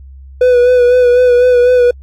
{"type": "tone with vibrato", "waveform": "triangle", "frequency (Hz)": 493.9, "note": "B4", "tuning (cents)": 0, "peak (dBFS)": -3, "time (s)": [0.41, 1.91], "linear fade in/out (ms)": 5, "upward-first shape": "sine", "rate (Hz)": 4, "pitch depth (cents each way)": 31, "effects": ["added 67 Hz sine -31 dBFS peak until 2.02 s", "AAC 64 kbps"]}